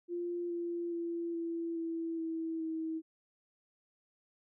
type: tone with pitch steps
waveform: sine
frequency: 348.1 / 343.5 / 339 / 334.5 / 330.1 / 325.7 / 321.4 Hz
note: F4 / F4 / E4 / E4 / E4 / E4 / E4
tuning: -6 / -29 / +49 / +25 / +2 / -21 / -44 cents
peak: -34 dBFS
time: 0.08-3.02 s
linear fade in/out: 50 ms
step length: 420 ms
effects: none